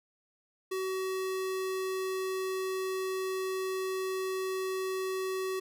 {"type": "tone", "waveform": "square", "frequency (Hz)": 377.6, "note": "F#4", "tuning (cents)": 35, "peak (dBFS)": -32, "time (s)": [0.71, 5.6], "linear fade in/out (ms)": 10, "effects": []}